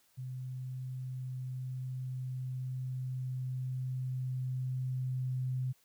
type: tone with level ramp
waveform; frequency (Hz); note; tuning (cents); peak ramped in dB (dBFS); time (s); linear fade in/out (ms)
sine; 128.5; C3; -31; -38 to -31; 0.17-5.73; 20
effects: white hiss -69 dBFS RMS until 5.84 s